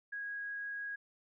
sine tone, 1649 Hz, G#6, 13 cents flat, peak -38 dBFS, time 0.12-0.96 s, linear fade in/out 10 ms, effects none

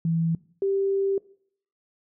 sine tone pair in turn, 164.81 / 392 Hz, E3 / G4, 0 / 0 cents, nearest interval octave + minor third, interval 1500 cents, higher second, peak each -21 dBFS, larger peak neither, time 0.05-0.35 / 0.62-1.18 s, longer second, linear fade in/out 2 ms, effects noise-tail reverb RT60 0.6 s tail -21 dB re dry

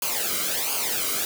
white noise with flanger, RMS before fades -26 dBFS, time 0.02-1.25 s, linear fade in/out 2 ms, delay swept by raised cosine 0.53 to 1.16 ms, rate 1.4 Hz, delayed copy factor -0.75, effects none

